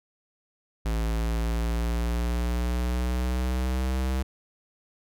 square exponential sweep, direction up, 55 to 65.41 Hz, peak -25 dBFS, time 0.85-4.23 s, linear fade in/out 10 ms, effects none

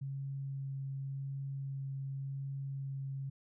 sine tone with vibrato, 136.7 Hz, C#3, 24 cents flat, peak -37 dBFS, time 0.01-3.3 s, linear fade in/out 10 ms, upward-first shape sine, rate 0.89 Hz, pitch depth 8 cents each way, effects none

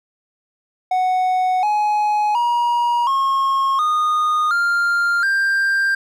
triangle tone with pitch steps, 740 / 840.3 / 954.1 / 1083.4 / 1230.2 / 1396.9 / 1586.2 Hz, F#5 / G#5 / A#5 / C#6 / D#6 / F6 / G6, 0 / +20 / +40 / -40 / -20 / 0 / +20 cents, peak -13 dBFS, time 0.91-5.95 s, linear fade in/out 5 ms, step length 720 ms, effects none

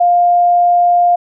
sine tone, 703 Hz, F5, 11 cents sharp, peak -7 dBFS, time 0-1.16 s, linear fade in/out 10 ms, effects none

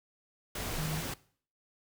sine tone in noise, 155.4 Hz, D#3, 2 cents flat, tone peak -33 dBFS, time 0.78-1.01 s, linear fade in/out 5 ms, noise pink, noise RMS -37 dBFS, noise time 0.55-1.14 s, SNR +1 dB, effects noise-tail reverb RT60 0.5 s tail -20 dB re dry

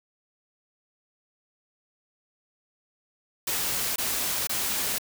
white noise bursts, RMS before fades -28 dBFS, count 3, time 3.47-4.984 s, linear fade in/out 5 ms, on 490 ms, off 22 ms, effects none

